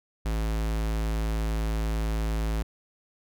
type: tone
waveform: square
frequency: 54.4 Hz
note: A1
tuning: 19 cents flat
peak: -26 dBFS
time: 0.25-2.63 s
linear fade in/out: 10 ms
effects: none